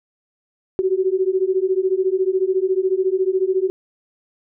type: beating tone pair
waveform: sine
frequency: 370 / 384 Hz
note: F#4 / G4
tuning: 0 / -36 cents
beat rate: 14 Hz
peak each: -19 dBFS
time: 0.79-3.7 s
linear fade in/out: 0 ms
effects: none